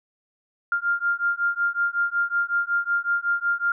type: beating tone pair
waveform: sine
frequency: 1396.9 / 1402.3 Hz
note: F6 / F6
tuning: 0 / +7 cents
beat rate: 5.4 Hz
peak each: -24 dBFS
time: 0.72-3.72 s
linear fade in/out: 2 ms
effects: none